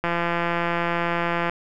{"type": "click train", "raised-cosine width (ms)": 0.5, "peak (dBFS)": -9, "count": 250, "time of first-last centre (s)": [0.04, 1.496], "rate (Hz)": 171, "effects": []}